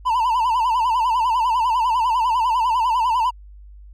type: tone with vibrato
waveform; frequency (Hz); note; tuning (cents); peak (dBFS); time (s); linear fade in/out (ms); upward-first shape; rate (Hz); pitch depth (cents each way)
triangle; 946; A#5; +25; -14; 0.05-3.31; 20; sine; 10; 130
effects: added 50 Hz sine -39 dBFS peak until 3.93 s